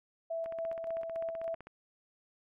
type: tone with tremolo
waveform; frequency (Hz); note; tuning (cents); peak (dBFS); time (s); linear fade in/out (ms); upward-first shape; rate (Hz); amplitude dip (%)
sine; 660; E5; +2; -33; 0.3-1.55; 10; square; 3.5; 35
type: click train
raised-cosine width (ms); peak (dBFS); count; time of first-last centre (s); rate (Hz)
0.5; -33; 20; 0.46-1.67; 15.7
effects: none